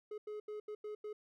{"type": "tone bursts at uneven times", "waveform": "triangle", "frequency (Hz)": 422.6, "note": "G#4", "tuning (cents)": 30, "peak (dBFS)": -39, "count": 6, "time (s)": [[0.11, 0.18], [0.27, 0.4], [0.48, 0.6], [0.68, 0.75], [0.84, 0.95], [1.04, 1.13]], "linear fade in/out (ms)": 5, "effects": []}